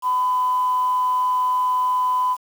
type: tone with amplitude modulation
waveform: sine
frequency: 1006 Hz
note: B5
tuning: 32 cents sharp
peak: -15 dBFS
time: 0.02-2.37 s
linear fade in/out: 50 ms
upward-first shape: sine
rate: 215 Hz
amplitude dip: 25%
effects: tanh soft clip ceiling -12 dBFS + 7-bit